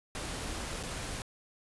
pink noise with dropouts, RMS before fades -38 dBFS, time 0.15-1.22 s, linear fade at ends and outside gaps 1 ms, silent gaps 0.83-0.835 s, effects resampled to 24000 Hz

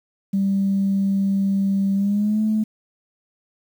sine tone with pitch glide, 196 to 216.2 Hz, G3 to A3, 0 to -30 cents, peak -16 dBFS, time 0.33-2.64 s, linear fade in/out 10 ms, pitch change +170 cents, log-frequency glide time 1.95-2.41 s, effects tanh soft clip ceiling -12 dBFS + 8-bit

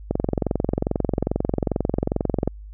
click train, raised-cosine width 2 ms, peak -7 dBFS, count 54, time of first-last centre 0.11-2.476 s, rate 22.4 Hz, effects added 51 Hz sine -36 dBFS peak until 2.73 s

